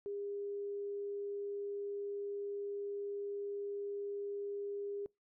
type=tone; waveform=sine; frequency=404.5 Hz; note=G#4; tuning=46 cents flat; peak=-38 dBFS; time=0.06-5.06 s; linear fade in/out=0 ms; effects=noise-tail reverb RT60 0.2 s tail -25 dB re dry